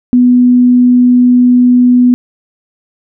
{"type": "tone", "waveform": "sine", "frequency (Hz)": 247.2, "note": "B3", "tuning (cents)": 2, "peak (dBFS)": -3, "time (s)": [0.13, 2.14], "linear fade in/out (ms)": 0, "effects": []}